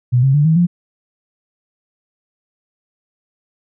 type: tone with pitch steps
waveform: sine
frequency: 123.47 / 134.64 / 146.83 / 160.12 / 174.61 Hz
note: B2 / C3 / D3 / D#3 / F3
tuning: 0 / +50 / 0 / +50 / 0 cents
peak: -9 dBFS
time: 0.12-0.67 s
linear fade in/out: 20 ms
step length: 110 ms
effects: none